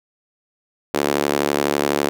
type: tone with high-pass filter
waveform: sawtooth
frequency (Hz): 72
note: D2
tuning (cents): -34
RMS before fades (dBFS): -20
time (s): 0.94-2.09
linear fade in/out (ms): 0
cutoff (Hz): 360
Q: 1.4
effects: none